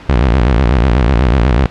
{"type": "tone with vibrato", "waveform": "sawtooth", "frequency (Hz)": 61.74, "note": "B1", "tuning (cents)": 0, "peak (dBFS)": -4, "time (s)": [0.09, 1.66], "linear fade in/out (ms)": 0, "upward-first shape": "square", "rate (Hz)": 8.1, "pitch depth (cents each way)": 180, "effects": ["pink hiss -34 dBFS RMS until 1.7 s", "low-pass 3000 Hz 12 dB/octave"]}